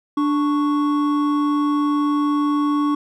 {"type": "tone pair together", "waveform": "triangle", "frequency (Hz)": [293.7, 1109.6], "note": ["D4", "C#6"], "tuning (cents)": [0, 1], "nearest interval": "octave + major seventh", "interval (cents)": 2301, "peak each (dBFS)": [-15, -22], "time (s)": [0.17, 2.95], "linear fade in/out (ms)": 5, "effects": []}